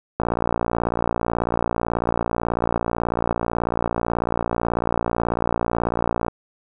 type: click train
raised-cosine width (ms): 1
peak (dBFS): -7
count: 355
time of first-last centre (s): 0.2-6.282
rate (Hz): 58.2
effects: none